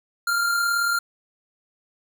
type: tone pair together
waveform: square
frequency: 1358.7 / 1396.9 Hz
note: F6 / F6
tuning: -48 / 0 cents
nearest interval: unison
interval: 48 cents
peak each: -32 / -21 dBFS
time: 0.27-0.99 s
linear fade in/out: 5 ms
effects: none